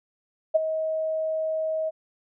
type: tone with ADSR envelope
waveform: sine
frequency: 634 Hz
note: D#5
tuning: 32 cents sharp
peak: -13 dBFS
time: 0.54-1.91 s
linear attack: 17 ms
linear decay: 19 ms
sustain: -11 dB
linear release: 29 ms
effects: none